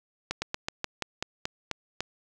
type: slowing click train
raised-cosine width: 0.2 ms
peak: -12 dBFS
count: 10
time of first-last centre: 0.31-2.006 s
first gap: 110 ms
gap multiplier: 1.13
effects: none